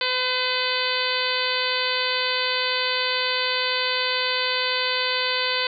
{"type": "harmonic tone", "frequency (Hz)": 507, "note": "B4", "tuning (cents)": 45, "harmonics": [1, 2, 3, 4, 5, 6, 7, 8, 9], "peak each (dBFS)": [-30, -30, -30, -30, -30, -30, -30, -30, -30], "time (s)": [0.01, 5.67], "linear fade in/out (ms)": 2, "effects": []}